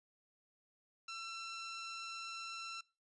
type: tone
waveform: 15% pulse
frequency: 1346 Hz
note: E6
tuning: 36 cents sharp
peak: -37 dBFS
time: 1.08-2.81 s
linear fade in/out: 5 ms
effects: noise-tail reverb RT60 0.3 s tail -24 dB re dry + resampled to 22050 Hz